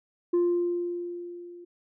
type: tone with level ramp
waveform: sine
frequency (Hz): 349.2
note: F4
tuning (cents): 0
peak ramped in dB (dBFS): -17 to -43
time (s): 0.33-1.65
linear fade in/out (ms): 10
effects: tanh soft clip ceiling -19 dBFS